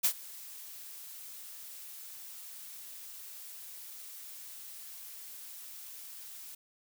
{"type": "noise with ADSR envelope", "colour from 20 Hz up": "blue", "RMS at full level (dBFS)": -25, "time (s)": [0.03, 6.55], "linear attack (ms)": 19, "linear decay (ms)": 78, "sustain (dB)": -22, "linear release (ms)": 5, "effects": []}